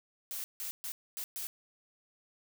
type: noise bursts at uneven times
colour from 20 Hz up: blue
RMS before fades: -39 dBFS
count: 5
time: 0.31-0.44 / 0.6-0.71 / 0.84-0.92 / 1.17-1.24 / 1.36-1.47 s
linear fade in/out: 0 ms
effects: none